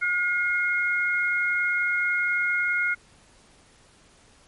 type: tone pair together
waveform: sine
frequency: 1433 / 2145 Hz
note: F6 / C7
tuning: +44 / +42 cents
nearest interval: perfect fifth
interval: 698 cents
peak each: -24 dBFS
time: 0.01-2.95 s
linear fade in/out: 20 ms
effects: pink hiss -56 dBFS RMS until 4.47 s + MP3 48 kbps